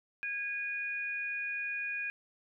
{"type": "tone pair together", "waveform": "sine", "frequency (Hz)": [1640.5, 2458], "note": ["G#6", "D#7"], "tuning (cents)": [-22, -22], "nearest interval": "perfect fifth", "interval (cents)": 700, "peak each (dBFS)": [-38, -35], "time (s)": [0.23, 2.1], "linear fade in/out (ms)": 0, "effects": []}